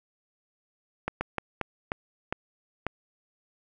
slowing click train, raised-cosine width 0.5 ms, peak -13 dBFS, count 7, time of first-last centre 1.08-2.866 s, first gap 130 ms, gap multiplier 1.33, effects none

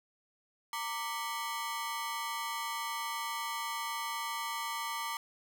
sawtooth ring-modulated tone, 1046.5 Hz, C6, in tune, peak -28 dBFS, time 0.73-5.17 s, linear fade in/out 2 ms, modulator 126 Hz, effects none

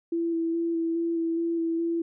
sine tone with vibrato, 332.9 Hz, E4, 17 cents sharp, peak -24 dBFS, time 0.12-2.02 s, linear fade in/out 5 ms, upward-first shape square, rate 2.4 Hz, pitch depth 14 cents each way, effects none

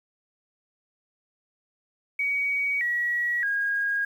sine tone with pitch steps, 2257 / 1920 / 1633.2 Hz, C#7 / B6 / G#6, +31 / -49 / -29 cents, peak -23 dBFS, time 2.19-4.05 s, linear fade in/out 5 ms, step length 620 ms, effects 9-bit

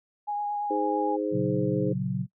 sine tone with vibrato, 826 Hz, G#5, 10 cents flat, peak -27 dBFS, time 0.27-1.17 s, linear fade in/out 20 ms, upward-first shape sine, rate 8.8 Hz, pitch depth 13 cents each way
harmonic tone, 103.83 Hz, G#2, in tune, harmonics 3 / 4 / 5, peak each -29 / -30 / -31 dBFS, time 0.7-1.93 s, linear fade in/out 10 ms
sine chord, F# major, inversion first, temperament equal with one note detuned, 117.35 / 138.59 / 185 Hz, A#2 / C#3 / F#3, +12 / 0 / 0 cents, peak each -33 / -30 / -29 dBFS, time 1.31-2.27 s, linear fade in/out 50 ms
effects noise-tail reverb RT60 0.1 s tail -22 dB re dry

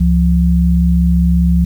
sine tone pair together, 69.01 / 173.9 Hz, C#2 / F3, -7 / -7 cents, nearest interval octave + major third, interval 1600 cents, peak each -11 dBFS, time 0-1.65 s, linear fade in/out 10 ms, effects 7-bit

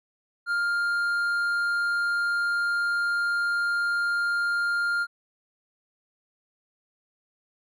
triangle tone with hard clipping, 1403 Hz, F6, 8 cents sharp, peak -24 dBFS, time 0.46-5.07 s, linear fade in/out 50 ms, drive 7 dB, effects none

